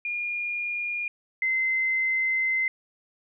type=tone pair in turn; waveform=sine; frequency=2423 / 2065 Hz; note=D#7 / C7; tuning=-47 / -23 cents; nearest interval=minor third; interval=276 cents; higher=first; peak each=-27 / -22 dBFS; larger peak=second; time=0.05-1.08 / 1.42-2.68 s; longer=second; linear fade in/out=2 ms; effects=none